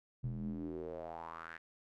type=tone with band-pass filter sweep; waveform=square; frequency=41.2 Hz; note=E1; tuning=in tune; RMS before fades=-43 dBFS; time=0.23-1.58 s; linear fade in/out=10 ms; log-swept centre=130 to 1800 Hz; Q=4.9; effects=none